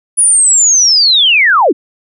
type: linear sweep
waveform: sine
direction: down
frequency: 9910 to 220 Hz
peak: -5 dBFS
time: 0.17-1.73 s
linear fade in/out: 20 ms
effects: none